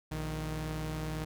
sawtooth tone pair together, 59.07 / 155.56 Hz, A#1 / D#3, +24 / 0 cents, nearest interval octave + perfect fourth, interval 1676 cents, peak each -35 / -32 dBFS, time 0.11-1.25 s, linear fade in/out 10 ms, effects none

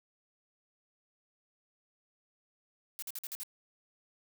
blue noise bursts, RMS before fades -40 dBFS, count 6, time 2.99-3.433 s, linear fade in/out 0 ms, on 33 ms, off 49 ms, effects none

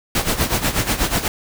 pink noise with tremolo, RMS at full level -17 dBFS, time 0.15-1.28 s, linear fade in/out 2 ms, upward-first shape sine, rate 8.2 Hz, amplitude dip 75%, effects none

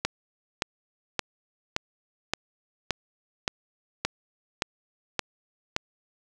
click train, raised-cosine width 0.2 ms, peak -7 dBFS, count 11, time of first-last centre 0.05-5.764 s, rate 1.75 Hz, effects none

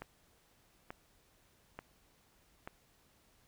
click train, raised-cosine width 0.5 ms, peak -28 dBFS, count 4, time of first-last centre 0.02-2.675 s, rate 1.13 Hz, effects pink hiss -69 dBFS RMS until 3.47 s

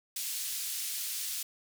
white band-pass noise, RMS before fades -36 dBFS, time 0.16-1.43 s, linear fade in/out 5 ms, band 3100 to 16000 Hz, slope 12 dB/octave, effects none

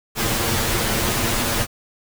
pink noise with comb filter, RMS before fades -21 dBFS, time 0.15-1.67 s, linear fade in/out 50 ms, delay 8.8 ms, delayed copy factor +0.65, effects none

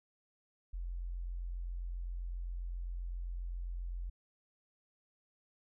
sine tone, 43.78 Hz, F1, 5 cents sharp, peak -37 dBFS, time 0.73-4.1 s, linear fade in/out 10 ms, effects none

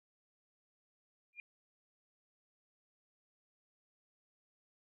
sine tone with exponential growth, 2411 Hz, D7, 45 cents sharp, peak -40 dBFS, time 1.33-1.4 s, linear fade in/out 1 ms, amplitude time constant 15 ms, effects none

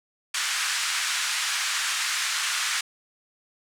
pink band-pass noise, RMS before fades -27 dBFS, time 0.34-2.81 s, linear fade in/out 5 ms, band 1300 to 9100 Hz, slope 24 dB/octave, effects none

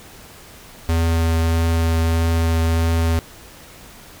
square tone with vibrato, 82.41 Hz, E2, in tune, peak -16 dBFS, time 0.89-3.19 s, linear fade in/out 0 ms, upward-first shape triangle, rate 1.6 Hz, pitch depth 10 cents each way, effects pink hiss -42 dBFS RMS until 4.2 s

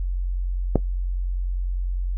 click, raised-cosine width 2 ms, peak -3 dBFS, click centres 0.757 s, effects noise-tail reverb RT60 0.1 s tail -17 dB re dry + added 45 Hz sine -22 dBFS peak until 2.17 s

